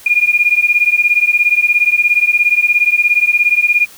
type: beating tone pair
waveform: sine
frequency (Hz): 2420 / 2437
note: D#7 / D#7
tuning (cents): -49 / -37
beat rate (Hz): 17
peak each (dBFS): -12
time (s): 0.06-3.86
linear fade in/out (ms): 5
effects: white hiss -39 dBFS RMS until 3.97 s